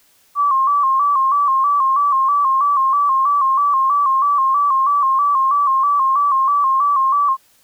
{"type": "tone with vibrato", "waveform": "sine", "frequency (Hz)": 1108.7, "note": "C#6", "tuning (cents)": 0, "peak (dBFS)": -12, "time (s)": [0.35, 7.37], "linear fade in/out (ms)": 50, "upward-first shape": "square", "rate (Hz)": 3.1, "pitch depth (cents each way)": 68, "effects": ["white hiss -55 dBFS RMS until 7.63 s"]}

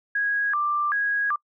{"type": "tone with vibrato", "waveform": "sine", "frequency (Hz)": 1396.9, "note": "F6", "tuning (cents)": 0, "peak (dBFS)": -21, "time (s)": [0.15, 1.36], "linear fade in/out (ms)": 5, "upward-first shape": "square", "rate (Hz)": 1.3, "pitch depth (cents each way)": 290, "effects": ["noise-tail reverb RT60 0.1 s tail -25 dB re dry"]}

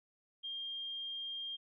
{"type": "tone", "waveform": "sine", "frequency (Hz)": 3208, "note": "G7", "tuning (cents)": 39, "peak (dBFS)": -39, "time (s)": [0.43, 1.57], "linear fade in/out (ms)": 20, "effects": []}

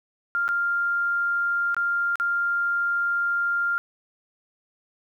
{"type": "tone with dropouts", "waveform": "sine", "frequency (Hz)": 1396.9, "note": "F6", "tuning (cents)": 0, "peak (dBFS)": -21, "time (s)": [0.35, 3.78], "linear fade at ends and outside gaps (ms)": 0, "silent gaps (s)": [[0.48, 0.489], [1.745, 1.766], [2.156, 2.199]], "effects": ["10-bit"]}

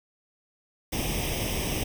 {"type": "noise with comb filter", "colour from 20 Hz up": "pink", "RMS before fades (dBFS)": -29, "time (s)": [0.92, 1.84], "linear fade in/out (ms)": 10, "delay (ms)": 0.35, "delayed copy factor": 0.8, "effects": []}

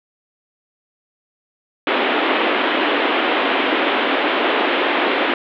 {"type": "band-pass noise", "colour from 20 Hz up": "pink", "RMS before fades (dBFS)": -18, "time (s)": [1.87, 5.34], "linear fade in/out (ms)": 2, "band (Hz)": [260, 3400], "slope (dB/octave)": 48, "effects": []}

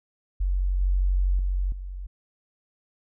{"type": "tone with level steps", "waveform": "sine", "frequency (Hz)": 46.25, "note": "F#1", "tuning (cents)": 0, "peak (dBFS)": [-21, -19, -22, -32], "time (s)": [0.4, 2.07], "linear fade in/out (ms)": 10, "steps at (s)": [0.81, 1.39, 1.72], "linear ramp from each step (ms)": 2, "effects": []}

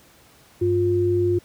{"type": "tone pair together", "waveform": "sine", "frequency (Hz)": [99, 352.8], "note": ["G2", "F4"], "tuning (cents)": [18, 18], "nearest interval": "octave + minor seventh", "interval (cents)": 2200, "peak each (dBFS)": [-23, -18], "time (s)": [0.61, 1.39], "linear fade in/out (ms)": 10, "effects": ["pink hiss -53 dBFS RMS until 1.44 s", "high-pass 60 Hz 12 dB/octave"]}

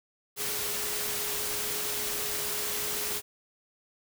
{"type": "tone in noise", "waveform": "sine", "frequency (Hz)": 417.8, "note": "G#4", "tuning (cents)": 10, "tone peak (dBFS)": -42, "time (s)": [0.36, 3.22], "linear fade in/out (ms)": 50, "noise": "white", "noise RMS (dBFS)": -32, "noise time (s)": [0.36, 3.22], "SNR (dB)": -13, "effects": []}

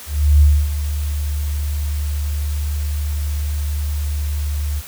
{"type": "tone with ADSR envelope", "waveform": "sine", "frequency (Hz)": 73.42, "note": "D2", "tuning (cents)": 0, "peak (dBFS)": -6, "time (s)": [0.06, 4.82], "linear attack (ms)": 350, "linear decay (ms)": 270, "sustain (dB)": -12, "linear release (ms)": 38, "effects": ["white hiss -36 dBFS RMS until 4.87 s"]}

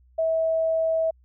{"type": "tone", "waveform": "sine", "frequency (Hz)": 648, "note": "E5", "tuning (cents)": -30, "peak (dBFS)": -20, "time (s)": [0.18, 1.11], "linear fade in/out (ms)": 10, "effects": ["added 62 Hz sine -54 dBFS peak until 1.24 s"]}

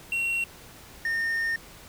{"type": "tone pair in turn", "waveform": "triangle", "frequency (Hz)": [2736, 1826.1], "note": ["F7", "A#6"], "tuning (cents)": [-36, -36], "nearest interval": "perfect fifth", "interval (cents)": 700, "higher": "first", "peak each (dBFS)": -23, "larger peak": "neither", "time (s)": [[0.12, 0.44], [1.05, 1.56]], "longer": "second", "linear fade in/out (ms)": 2, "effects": ["pink hiss -48 dBFS RMS until 1.88 s"]}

